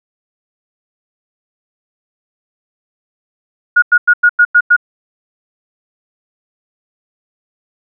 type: tone bursts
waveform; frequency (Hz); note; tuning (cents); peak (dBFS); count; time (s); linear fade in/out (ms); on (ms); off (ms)
sine; 1442; F#6; -45; -4; 7; 3.76-4.765; 10; 63; 94
effects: none